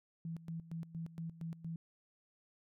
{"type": "tone with tremolo", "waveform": "sine", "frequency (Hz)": 164.81, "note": "E3", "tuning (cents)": 0, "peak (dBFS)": -39, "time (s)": [0.25, 1.76], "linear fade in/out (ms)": 2, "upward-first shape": "square", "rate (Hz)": 4.3, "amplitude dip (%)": 80, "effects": []}